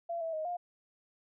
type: tone with pitch steps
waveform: sine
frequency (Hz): 680 / 654 / 626 / 707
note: F5 / E5 / D#5 / F5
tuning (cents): -46 / -14 / +10 / +21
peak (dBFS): -33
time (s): 0.09-0.57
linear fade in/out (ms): 10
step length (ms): 120
effects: none